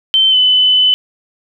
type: tone with pitch glide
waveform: sine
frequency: 3096 to 3015 Hz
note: G7 to F#7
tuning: -22 to +32 cents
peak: -7 dBFS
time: 0.14-0.94 s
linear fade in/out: 0 ms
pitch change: -46 cents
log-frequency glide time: 0.3-0.36 s
effects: none